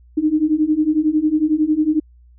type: beating tone pair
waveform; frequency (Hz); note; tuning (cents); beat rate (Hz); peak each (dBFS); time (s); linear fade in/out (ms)
sine; 301.4 / 312.4; D4 / D#4; +45 / +7; 11; -18 / -16; 0.17-2; 10
effects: added 60 Hz sine -45 dBFS peak until 2.38 s